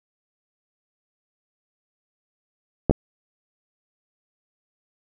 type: clicks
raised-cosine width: 2 ms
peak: -4 dBFS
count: 2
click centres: 2.897 / 2.91 s
effects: none